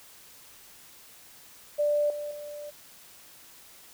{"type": "tone with level steps", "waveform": "sine", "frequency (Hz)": 589, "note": "D5", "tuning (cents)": 5, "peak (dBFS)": [-22, -32, -37], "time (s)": [1.78, 2.71], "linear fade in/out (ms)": 20, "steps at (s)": [2.1, 2.31], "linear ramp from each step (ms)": 2, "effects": ["white hiss -52 dBFS RMS until 3.93 s"]}